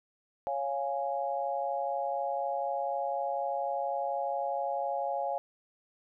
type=chord; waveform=sine; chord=Db major; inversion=none; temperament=equal; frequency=554.4 / 698.5 / 830.6 Hz; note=Db5 / F5 / Ab5; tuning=0 / 0 / 0 cents; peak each=-34 dBFS; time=0.47-5.38 s; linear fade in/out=0 ms; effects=none